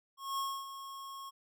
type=tone with ADSR envelope; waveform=square; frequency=1090 Hz; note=C#6; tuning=29 cents flat; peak=-33 dBFS; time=0.17-1.31 s; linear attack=210 ms; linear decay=270 ms; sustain=-11 dB; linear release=26 ms; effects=none